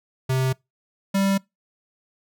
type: tone pair in turn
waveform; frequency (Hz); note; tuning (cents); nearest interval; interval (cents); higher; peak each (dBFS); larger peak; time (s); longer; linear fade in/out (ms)
square; 130.81 / 195.62; C3 / G3; 0 / -3; perfect fifth; 697; second; -20 / -19; second; 0.29-0.53 / 1.14-1.38; neither; 10
effects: noise-tail reverb RT60 0.2 s tail -25 dB re dry

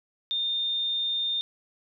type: tone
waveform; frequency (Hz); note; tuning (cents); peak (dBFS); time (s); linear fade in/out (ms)
sine; 3630; A#7; -47; -25; 0.31-1.41; 0
effects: none

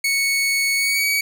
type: tone with pitch glide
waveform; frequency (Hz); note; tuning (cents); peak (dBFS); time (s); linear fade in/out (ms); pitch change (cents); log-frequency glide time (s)
sawtooth; 2216 to 2263; C#7 to C#7; -1 to +35; -14; 0.04-1.21; 5; +36; 0.76-1.06
effects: 9-bit

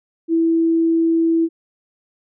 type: tone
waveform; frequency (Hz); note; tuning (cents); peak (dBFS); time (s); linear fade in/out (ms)
sine; 329.3; E4; -2; -13; 0.28-1.49; 50
effects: none

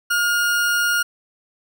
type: tone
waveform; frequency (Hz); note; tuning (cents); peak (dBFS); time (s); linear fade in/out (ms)
40% pulse; 1424; F6; +33; -16; 0.1-1.03; 10
effects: none

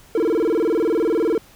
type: tone with vibrato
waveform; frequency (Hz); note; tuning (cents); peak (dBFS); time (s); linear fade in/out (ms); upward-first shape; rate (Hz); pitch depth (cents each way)
triangle; 387.7; G4; -19; -14; 0.15-1.38; 2; square; 20; 270
effects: pink hiss -49 dBFS RMS until 1.55 s

